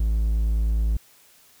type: tone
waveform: triangle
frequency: 54.7 Hz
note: A1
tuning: 9 cents flat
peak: -17 dBFS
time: 0-0.97 s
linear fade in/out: 5 ms
effects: white hiss -55 dBFS RMS until 1.6 s